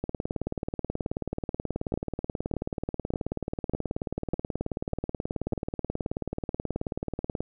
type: two click trains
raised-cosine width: 2 ms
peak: -16 / -14 dBFS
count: 138 / 7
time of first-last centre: 0.04-7.406 / 1.94-5.533 s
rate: 18.6 / 1.67 Hz
effects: none